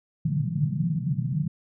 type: band-pass noise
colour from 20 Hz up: white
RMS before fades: -26 dBFS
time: 0.25-1.48 s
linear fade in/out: 5 ms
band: 130 to 170 Hz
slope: 48 dB/octave
effects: none